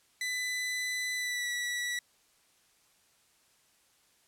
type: tone with pitch glide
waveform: sawtooth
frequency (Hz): 1999 to 1948.8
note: B6 to B6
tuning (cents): +20 to -24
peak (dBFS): -28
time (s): 0.21-1.99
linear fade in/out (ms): 2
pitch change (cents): -44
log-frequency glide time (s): 1.15-1.49
effects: white hiss -67 dBFS RMS until 4.27 s + low-pass 11000 Hz 12 dB/octave